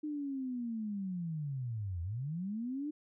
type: linear two-way sweep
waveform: sine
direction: down then up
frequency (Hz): 306.1 to 81.7 to 306.1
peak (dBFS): -35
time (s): 0.03-2.91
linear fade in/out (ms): 10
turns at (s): 2.02
effects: none